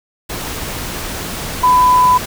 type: tone in noise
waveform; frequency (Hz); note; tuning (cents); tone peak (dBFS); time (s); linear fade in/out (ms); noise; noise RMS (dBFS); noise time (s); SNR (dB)
sine; 1000; B5; +21; -7; 1.63-2.18; 10; pink; -24; 0.29-2.26; +14
effects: none